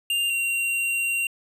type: tone pair in turn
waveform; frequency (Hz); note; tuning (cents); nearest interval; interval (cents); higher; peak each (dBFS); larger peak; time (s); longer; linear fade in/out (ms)
square; 2794 / 2757; F7 / F7; 0 / -23; unison; 23; first; -22 / -23; first; 0.1-0.3 / 0.3-1.27; second; 2
effects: resampled to 32000 Hz